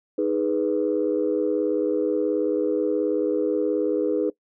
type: chord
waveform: sine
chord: G# minor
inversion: second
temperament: equal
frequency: 311.1 / 415.3 / 493.9 Hz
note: D#4 / G#4 / B4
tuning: 0 / 0 / 0 cents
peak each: -24 dBFS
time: 0.18-4.3 s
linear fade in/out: 5 ms
effects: noise-tail reverb RT60 0.1 s tail -20 dB re dry + tanh soft clip ceiling -12 dBFS